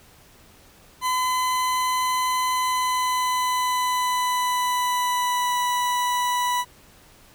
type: tone with pitch glide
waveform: 40% pulse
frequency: 1014 to 984.6 Hz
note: B5 to B5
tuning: +45 to -6 cents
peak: -20 dBFS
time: 1.01-6.65 s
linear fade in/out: 50 ms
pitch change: -51 cents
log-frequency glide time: 2.52-5.57 s
effects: pink hiss -52 dBFS RMS until 7.34 s